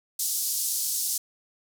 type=band-pass noise; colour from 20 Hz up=white; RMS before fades=-28 dBFS; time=0.19-1.18 s; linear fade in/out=5 ms; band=4800 to 14000 Hz; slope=24 dB/octave; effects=none